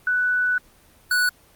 sine / square tone pair in turn, 1487 / 1477.6 Hz, F#6 / F#6, +8 / -3 cents, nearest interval unison, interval 11 cents, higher first, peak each -18 dBFS, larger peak neither, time 0.07-0.58 / 1.11-1.29 s, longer first, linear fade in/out 2 ms, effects pink hiss -54 dBFS RMS until 1.55 s + Opus 24 kbps

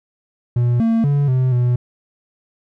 triangle tone with pitch steps, 120.9 / 227 / 143 / 128.6 / 122.8 Hz, B2 / A#3 / D3 / C3 / B2, -36 / -46 / -46 / -30 / -9 cents, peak -11 dBFS, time 0.56-1.76 s, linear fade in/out 5 ms, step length 240 ms, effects none

